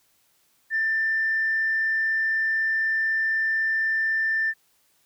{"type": "tone", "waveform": "sine", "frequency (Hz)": 1782, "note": "A6", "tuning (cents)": 22, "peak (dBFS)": -20, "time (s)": [0.7, 4.54], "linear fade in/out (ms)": 50, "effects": ["tanh soft clip ceiling -16 dBFS", "white hiss -65 dBFS RMS until 5.05 s"]}